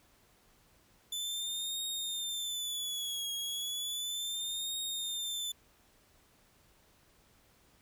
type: tone with vibrato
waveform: sawtooth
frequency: 3500 Hz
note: A7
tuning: 10 cents flat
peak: -32 dBFS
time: 1.12-5.52 s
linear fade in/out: 5 ms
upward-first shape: triangle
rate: 0.34 Hz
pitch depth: 110 cents each way
effects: pink hiss -66 dBFS RMS until 7.81 s